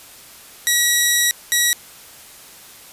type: tone bursts at uneven times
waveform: 10% pulse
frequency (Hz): 1923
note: B6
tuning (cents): -47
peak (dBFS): -5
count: 2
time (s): 0.67-1.31 / 1.52-1.73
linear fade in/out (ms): 0
effects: white hiss -42 dBFS RMS until 2.92 s + resampled to 32000 Hz

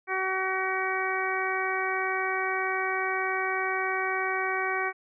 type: harmonic tone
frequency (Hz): 378.2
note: F#4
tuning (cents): +38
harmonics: 1 / 2 / 3 / 4 / 5 / 6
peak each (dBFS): -33 / -33 / -33 / -33 / -33 / -33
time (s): 0.07-4.93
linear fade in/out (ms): 50
effects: none

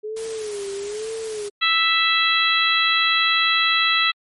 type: tone with vibrato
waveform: sine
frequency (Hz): 420.8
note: G#4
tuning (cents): +23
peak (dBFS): -26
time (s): 0.03-1.5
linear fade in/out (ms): 20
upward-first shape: sine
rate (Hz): 1.1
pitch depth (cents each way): 110
type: noise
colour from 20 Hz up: white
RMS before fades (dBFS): -36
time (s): 0.16-1.49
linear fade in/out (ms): 10
type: harmonic tone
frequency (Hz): 659.3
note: E5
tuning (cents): 0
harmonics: 2 / 3 / 4 / 5 / 6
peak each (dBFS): -22 / -22 / -22 / -22 / -22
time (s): 1.61-4.12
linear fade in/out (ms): 20
effects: MP3 48 kbps

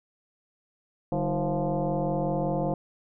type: tone with frequency modulation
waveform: sine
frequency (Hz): 192.6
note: G3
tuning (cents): -30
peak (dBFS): -24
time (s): 1.12-2.74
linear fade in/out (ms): 2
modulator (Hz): 170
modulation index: 3.4
effects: none

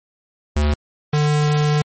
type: tone pair in turn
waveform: square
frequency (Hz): 74.1 / 149.27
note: D2 / D3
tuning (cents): +16 / +29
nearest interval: octave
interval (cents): 1213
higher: second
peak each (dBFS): -15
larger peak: neither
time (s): 0.56-0.74 / 1.13-1.82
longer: second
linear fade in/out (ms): 5
effects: MP3 32 kbps

